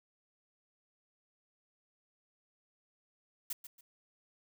blue noise with echo, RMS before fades -37 dBFS, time 3.5-3.53 s, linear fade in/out 5 ms, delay 140 ms, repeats 2, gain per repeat -11 dB, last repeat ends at 3.81 s, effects none

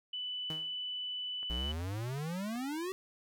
sine tone, 2987 Hz, F#7, 16 cents sharp, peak -36 dBFS, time 0.13-1.72 s, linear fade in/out 5 ms
sawtooth tone with exponential decay, 157.8 Hz, D#3, 25 cents sharp, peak -34 dBFS, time 0.5-0.77 s, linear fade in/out 2 ms, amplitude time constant 57 ms
click train, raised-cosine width 0.5 ms, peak -38 dBFS, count 4, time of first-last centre 1.43-2.558 s, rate 2.66 Hz
square exponential sweep, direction up, 57 to 387.8 Hz, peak -36 dBFS, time 1.5-2.92 s, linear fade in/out 0 ms
effects none

